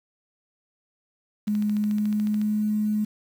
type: tone with pitch glide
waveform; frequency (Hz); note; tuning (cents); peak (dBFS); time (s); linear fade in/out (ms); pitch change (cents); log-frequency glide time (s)
sine; 209.4 to 212; G#3 to G#3; +15 to +36; -21; 1.47-3.05; 10; +21; 1.72-2.63
type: click train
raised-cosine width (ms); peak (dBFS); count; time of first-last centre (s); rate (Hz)
0.2; -25; 14; 1.48-2.415; 13.9
effects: 8-bit